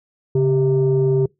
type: tone pair together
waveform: sine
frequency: 138.5 / 391.7 Hz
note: C#3 / G4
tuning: -1 / -1 cents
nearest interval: octave + tritone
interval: 1800 cents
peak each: -15 dBFS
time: 0.35-1.26 s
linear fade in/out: 5 ms
effects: noise-tail reverb RT60 0.2 s tail -25 dB re dry + tanh soft clip ceiling -9 dBFS